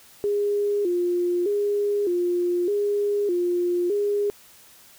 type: tone with vibrato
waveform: sine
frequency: 380 Hz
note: F#4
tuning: 46 cents sharp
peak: -20 dBFS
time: 0.24-4.3 s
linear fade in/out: 0 ms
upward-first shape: square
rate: 0.82 Hz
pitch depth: 130 cents each way
effects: white hiss -51 dBFS RMS until 4.98 s